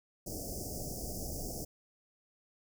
pink band-stop noise, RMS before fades -40 dBFS, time 0.26-1.65 s, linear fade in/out 10 ms, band 750 to 4900 Hz, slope 96 dB/octave, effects none

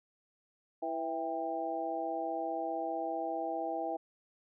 harmonic tone with a mistuned harmonic, 164.81 Hz, E3, in tune, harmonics 2 / 3 / 4 / 5, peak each -40 / -42 / -37 / -37 dBFS, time 0.82-3.97 s, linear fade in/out 10 ms, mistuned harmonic 5, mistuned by -63 cents, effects none

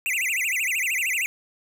square tone with vibrato, 2349 Hz, D7, in tune, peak -23 dBFS, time 0.06-1.26 s, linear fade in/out 0 ms, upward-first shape sine, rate 13 Hz, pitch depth 300 cents each way, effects none

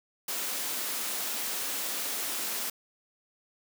white high-pass noise, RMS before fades -33 dBFS, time 0.28-2.7 s, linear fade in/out 5 ms, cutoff 190 Hz, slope 48 dB/octave, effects none

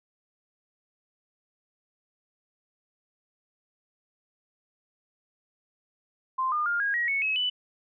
sine tone with pitch steps, 1043 / 1212 / 1408.4 / 1636.6 / 1901.9 / 2210 / 2568 / 2984 Hz, C6 / D#6 / F6 / G#6 / A#6 / C#7 / E7 / F#7, -6 / -46 / +14 / -26 / +34 / -6 / -46 / +14 cents, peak -24 dBFS, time 6.38-7.5 s, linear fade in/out 10 ms, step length 140 ms, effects none

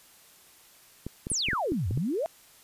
clicks, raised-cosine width 3 ms, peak -21 dBFS, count 8, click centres 1.066 / 1.269 / 1.317 / 1.486 / 1.532 / 1.72 / 1.91 / 1.975 s
sine exponential two-way sweep, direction down then up, 10600 to 82.41 to 695 Hz, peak -26 dBFS, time 1.3-2.26 s, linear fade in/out 0 ms, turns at 1.88 s
effects white hiss -56 dBFS RMS until 2.63 s + resampled to 32000 Hz

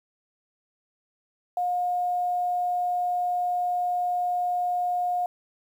sine tone, 715 Hz, F5, 41 cents sharp, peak -23 dBFS, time 1.57-5.26 s, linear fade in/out 2 ms, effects 9-bit

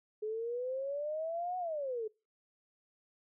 sine exponential two-way sweep, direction up then down, 422.5 to 740 to 422.5 Hz, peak -34 dBFS, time 0.22-2.08 s, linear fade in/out 10 ms, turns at 1.58 s, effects noise-tail reverb RT60 0.3 s tail -25 dB re dry

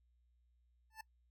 25% pulse tone with exponential growth, 880 Hz, A5, in tune, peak -40 dBFS, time 0.9-1.01 s, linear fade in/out 5 ms, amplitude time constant 23 ms, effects noise-tail reverb RT60 0.1 s tail -21 dB re dry + added 60 Hz sine -70 dBFS peak until 1.3 s

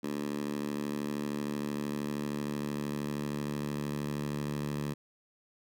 10% pulse tone with high-pass filter sweep, 73 Hz, D2, 10 cents flat, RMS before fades -35 dBFS, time 0.03-4.94 s, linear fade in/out 10 ms, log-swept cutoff 240 to 150 Hz, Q 2.2, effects none

